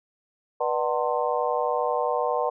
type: harmonic tone with a mistuned harmonic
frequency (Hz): 150.2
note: D3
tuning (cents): +39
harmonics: 3 / 4 / 5 / 6 / 7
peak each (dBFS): -27 / -28 / -29 / -30 / -30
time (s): 0.6-2.5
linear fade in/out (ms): 10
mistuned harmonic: 3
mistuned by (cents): +140
effects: none